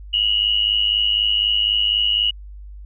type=tone with amplitude modulation; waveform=sine; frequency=2903 Hz; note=F#7; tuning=34 cents flat; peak=-12 dBFS; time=0.13-2.31 s; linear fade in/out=10 ms; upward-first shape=sine; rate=104 Hz; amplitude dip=75%; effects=added 50 Hz sine -34 dBFS peak until 2.85 s